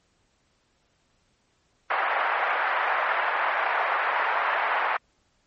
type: band-pass noise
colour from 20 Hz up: pink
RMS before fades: -25 dBFS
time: 1.9-4.97 s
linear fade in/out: 5 ms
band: 700 to 2000 Hz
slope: 24 dB/octave
effects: pink hiss -68 dBFS RMS until 5.46 s + MP3 32 kbps